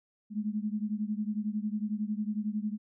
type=beating tone pair; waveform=sine; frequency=207.7 / 218.7 Hz; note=G#3 / A3; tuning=0 / -10 cents; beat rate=11 Hz; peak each=-32 / -34 dBFS; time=0.3-2.78 s; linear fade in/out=50 ms; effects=none